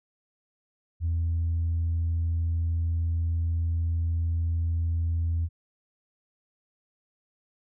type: tone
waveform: sine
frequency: 83.3 Hz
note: E2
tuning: 19 cents sharp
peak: -22 dBFS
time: 1-5.49 s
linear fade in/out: 50 ms
effects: tanh soft clip ceiling -21 dBFS